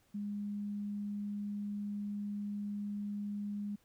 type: tone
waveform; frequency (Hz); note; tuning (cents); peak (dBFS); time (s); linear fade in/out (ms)
sine; 205; G#3; -22; -36; 0.14-3.76; 10
effects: pink hiss -71 dBFS RMS until 3.84 s